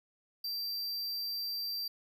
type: tone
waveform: square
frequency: 4699 Hz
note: D8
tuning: in tune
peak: -35 dBFS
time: 0.44-1.88 s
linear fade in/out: 5 ms
effects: none